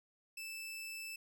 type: tone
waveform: sawtooth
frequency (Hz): 2637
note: E7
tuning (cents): 0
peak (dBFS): -40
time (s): 0.37-1.16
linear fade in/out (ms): 5
effects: none